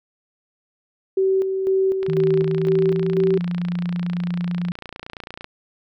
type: tone with tremolo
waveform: sine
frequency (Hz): 382.8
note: G4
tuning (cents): -41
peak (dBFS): -15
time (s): 1.17-3.38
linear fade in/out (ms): 5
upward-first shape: square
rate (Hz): 2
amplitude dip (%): 45
type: click train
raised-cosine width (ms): 0.3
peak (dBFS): -18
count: 100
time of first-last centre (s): 2.03-5.444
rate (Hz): 29
type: tone with pitch glide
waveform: sine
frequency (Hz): 159 to 175.41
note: D#3 to F3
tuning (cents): +38 to +8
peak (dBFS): -21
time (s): 2.08-4.72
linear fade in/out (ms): 5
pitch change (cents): +170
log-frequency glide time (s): 2.44-3.45
effects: none